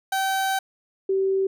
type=tone pair in turn; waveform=30% pulse / sine; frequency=771 / 385.5 Hz; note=G5 / G4; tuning=-29 / -29 cents; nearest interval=octave; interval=1200 cents; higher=first; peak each=-19 dBFS; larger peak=neither; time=0.12-0.59 / 1.09-1.47 s; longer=first; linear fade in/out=5 ms; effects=none